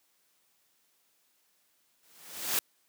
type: noise with exponential growth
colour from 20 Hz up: white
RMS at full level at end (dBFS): -26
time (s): 2.03-2.59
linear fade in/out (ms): 1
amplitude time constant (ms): 120
effects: white hiss -71 dBFS RMS until 2.88 s + high-pass 150 Hz 12 dB/octave